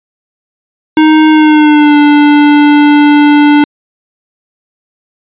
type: tone with pitch glide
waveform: square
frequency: 311.1 to 293.6 Hz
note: D#4 to D4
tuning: 0 to 0 cents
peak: -3 dBFS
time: 0.97-3.64 s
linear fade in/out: 2 ms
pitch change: -100 cents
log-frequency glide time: 1.3-1.97 s
effects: resampled to 8000 Hz